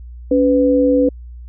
sine tone pair together, 280 / 499.6 Hz, C#4 / B4, +18 / +20 cents, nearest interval minor seventh, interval 1002 cents, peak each -13 dBFS, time 0.31-1.09 s, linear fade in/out 5 ms, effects added 60 Hz sine -31 dBFS peak until 1.48 s

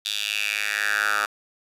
10% pulse tone with high-pass filter sweep, 104.3 Hz, G#2, 8 cents sharp, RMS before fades -25 dBFS, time 0.05-1.26 s, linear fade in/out 5 ms, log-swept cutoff 3600 to 1200 Hz, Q 4.1, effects resampled to 32000 Hz

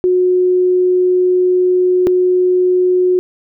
sine tone pair in turn, 364.2 / 364.2 Hz, F#4 / F#4, -27 / -27 cents, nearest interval unison, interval 0 cents, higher neither, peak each -9 dBFS, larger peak neither, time 0.04-2.07 / 2.07-3.19 s, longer first, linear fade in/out 0 ms, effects none

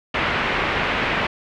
white low-pass noise, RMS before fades -22 dBFS, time 0.14-1.27 s, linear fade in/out 5 ms, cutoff 2600 Hz, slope 24 dB/octave, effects none

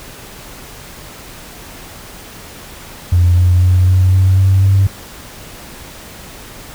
sine tone with pitch steps, 88 / 89.49 / 91 / 92.54 / 94.1 / 95.69 / 97.3 Hz, F2 / F2 / F#2 / F#2 / F#2 / G2 / G2, +14 / +43 / -28 / +1 / +30 / -41 / -12 cents, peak -6 dBFS, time 3.12-4.87 s, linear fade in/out 5 ms, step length 250 ms, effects tanh soft clip ceiling -2 dBFS + pink hiss -34 dBFS RMS until 6.74 s

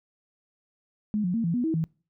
sine tone with pitch steps, 211.2 / 178.7 / 228.9 / 168.2 / 244.3 / 321.8 / 161.2 Hz, G#3 / F3 / A#3 / E3 / B3 / E4 / E3, +29 / +40 / -31 / +35 / -19 / -42 / -38 cents, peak -23 dBFS, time 1.14-1.84 s, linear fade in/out 0 ms, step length 100 ms, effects noise-tail reverb RT60 0.4 s tail -25 dB re dry

